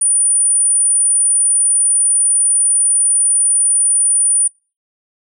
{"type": "tone", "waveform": "sine", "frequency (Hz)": 9440, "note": "D9", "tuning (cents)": 8, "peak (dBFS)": -8, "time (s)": [0.01, 4.48], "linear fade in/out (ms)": 10, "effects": ["noise-tail reverb RT60 0.3 s tail -22 dB re dry", "tanh soft clip ceiling -8 dBFS"]}